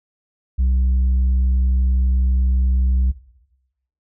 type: tone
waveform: sine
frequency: 63.7 Hz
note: C2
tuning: 46 cents flat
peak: -11 dBFS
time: 0.58-3.12 s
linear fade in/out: 20 ms
effects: noise-tail reverb RT60 0.9 s tail -18 dB re dry + tanh soft clip ceiling -13 dBFS